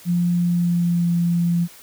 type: tone with pitch glide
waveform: sine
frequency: 174.61 to 171.91 Hz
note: F3 to F3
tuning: 0 to -27 cents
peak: -16 dBFS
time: 0.05-1.68 s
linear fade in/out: 50 ms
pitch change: -27 cents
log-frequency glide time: 0.36-1.14 s
effects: white hiss -45 dBFS RMS until 1.82 s